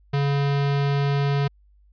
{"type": "tone", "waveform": "square", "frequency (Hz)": 141.2, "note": "C#3", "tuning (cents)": 32, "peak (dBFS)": -20, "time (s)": [0.13, 1.48], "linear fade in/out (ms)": 10, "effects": ["added 50 Hz sine -53 dBFS peak until 1.92 s", "resampled to 11025 Hz"]}